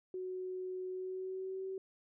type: tone with pitch glide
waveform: sine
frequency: 370 to 381.3 Hz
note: F#4 to G4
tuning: 0 to -48 cents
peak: -38 dBFS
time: 0.14-1.78 s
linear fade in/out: 2 ms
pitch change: +52 cents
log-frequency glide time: 0.89-1.65 s
effects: none